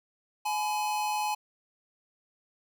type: tone pair together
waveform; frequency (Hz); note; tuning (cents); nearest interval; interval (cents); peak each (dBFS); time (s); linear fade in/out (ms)
square; 844 / 1004.9; G#5 / B5; +28 / +30; minor third; 302; -29 / -37; 0.45-1.35; 10
effects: none